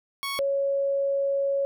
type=tone pair in turn; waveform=15% pulse / sine; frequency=1108.7 / 554.4 Hz; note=C#6 / C#5; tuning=0 / 0 cents; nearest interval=octave; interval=1200 cents; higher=first; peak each=-22 / -22 dBFS; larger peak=neither; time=0.23-0.39 / 0.39-1.65 s; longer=second; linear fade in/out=0 ms; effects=none